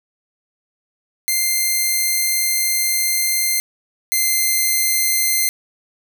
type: tone pair in turn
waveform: 5% pulse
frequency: 2093 / 2083 Hz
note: C7 / C7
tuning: 0 / -8 cents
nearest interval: unison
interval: 8 cents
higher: first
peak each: -6 / -5 dBFS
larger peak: second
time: 1.28-3.6 / 4.12-5.49 s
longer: first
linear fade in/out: 0 ms
effects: none